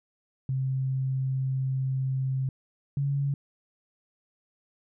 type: tone pair in turn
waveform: sine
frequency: 132.3 / 140.17 Hz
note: C3 / C#3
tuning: +20 / +20 cents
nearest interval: minor second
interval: 100 cents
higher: second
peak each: -25 / -24 dBFS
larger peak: second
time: 0.49-2.49 / 2.97-3.34 s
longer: first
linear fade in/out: 2 ms
effects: none

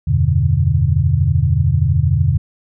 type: chord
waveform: sine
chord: E minor seventh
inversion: none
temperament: equal with one note detuned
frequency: 82.41 / 95.48 / 123.47 / 146.83 Hz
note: E2 / G2 / B2 / D3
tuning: 0 / -45 / 0 / 0 cents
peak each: -17 dBFS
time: 0.07-2.38 s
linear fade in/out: 10 ms
effects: none

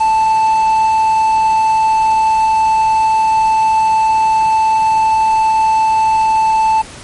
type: tone with quantisation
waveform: triangle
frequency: 880 Hz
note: A5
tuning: in tune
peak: -7 dBFS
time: 0-6.82 s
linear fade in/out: 10 ms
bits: 5
effects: pink hiss -33 dBFS RMS until 7.03 s + MP3 48 kbps

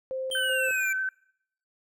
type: tone with tremolo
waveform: sine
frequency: 523.3 Hz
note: C5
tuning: in tune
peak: -29 dBFS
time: 0.11-0.71 s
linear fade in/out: 0 ms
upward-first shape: square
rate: 2.6 Hz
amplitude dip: 45%
type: exponential sweep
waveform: square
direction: down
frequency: 3158 to 2316 Hz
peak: -29 dBFS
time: 0.31-0.93 s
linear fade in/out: 5 ms
type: tone with vibrato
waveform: sine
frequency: 1535 Hz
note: G6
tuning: 37 cents flat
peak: -26 dBFS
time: 0.35-1.09 s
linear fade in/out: 2 ms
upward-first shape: square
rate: 11 Hz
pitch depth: 11 cents each way
effects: noise-tail reverb RT60 0.7 s tail -25 dB re dry

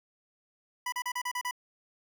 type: tone bursts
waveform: 25% pulse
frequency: 987 Hz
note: B5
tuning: 1 cent flat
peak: -27 dBFS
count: 7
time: 0.86-1.511 s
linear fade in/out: 5 ms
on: 63 ms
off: 35 ms
effects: none

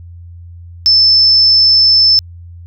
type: tone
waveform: sine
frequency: 5274 Hz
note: E8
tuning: in tune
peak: -5 dBFS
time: 0.86-2.19 s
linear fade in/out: 0 ms
effects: added 86 Hz sine -30 dBFS peak until 2.66 s

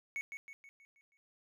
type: tone with echo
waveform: triangle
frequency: 2217 Hz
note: C#7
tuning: in tune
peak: -34 dBFS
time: 0.16-0.21 s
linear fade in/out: 0 ms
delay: 160 ms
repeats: 6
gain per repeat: -6 dB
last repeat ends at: 1.17 s
effects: none

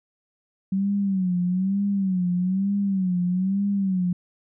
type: tone with vibrato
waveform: sine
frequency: 189.1 Hz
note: F#3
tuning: 38 cents sharp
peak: -20 dBFS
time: 0.72-4.13 s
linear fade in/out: 5 ms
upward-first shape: sine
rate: 1.1 Hz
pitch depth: 110 cents each way
effects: none

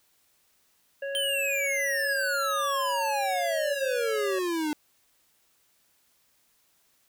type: harmonic tone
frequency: 554.4 Hz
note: C#5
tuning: in tune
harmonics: 1 / 3 / 5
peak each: -31 / -37 / -46 dBFS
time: 1.02-4.39 s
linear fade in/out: 5 ms
type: exponential sweep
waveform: square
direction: down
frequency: 3136 to 295.2 Hz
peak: -27 dBFS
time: 1.15-4.73 s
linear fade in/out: 0 ms
effects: white hiss -67 dBFS RMS until 7.08 s

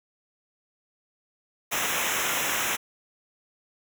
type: noise with comb filter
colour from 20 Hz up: pink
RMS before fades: -27 dBFS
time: 1.71-2.77 s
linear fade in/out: 20 ms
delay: 0.22 ms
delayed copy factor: -1
effects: none

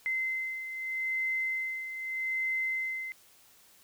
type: beating tone pair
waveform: sine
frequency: 2065 / 2065.81 Hz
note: C7 / C7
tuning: -23 / -23 cents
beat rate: 0.81 Hz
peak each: -38 / -31 dBFS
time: 0.06-3.12 s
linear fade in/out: 0 ms
effects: white hiss -60 dBFS RMS until 3.83 s

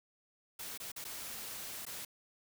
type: noise with dropouts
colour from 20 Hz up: white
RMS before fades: -44 dBFS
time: 0.59-2.05 s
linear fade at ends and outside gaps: 5 ms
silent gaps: 0.776-0.8 / 0.919-0.961 / 1.043-1.049 / 1.853-1.865 s
effects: none

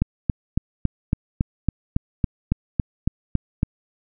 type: click train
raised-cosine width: 5 ms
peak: -6 dBFS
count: 14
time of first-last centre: 0.02-3.631 s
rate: 3.6 Hz
effects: none

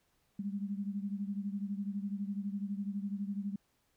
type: beating tone pair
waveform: sine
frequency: 197.9 / 209.9 Hz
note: G3 / G#3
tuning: +17 / +19 cents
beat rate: 12 Hz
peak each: -36 / -40 dBFS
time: 0.39-3.56 s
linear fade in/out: 5 ms
effects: pink hiss -75 dBFS RMS until 3.96 s

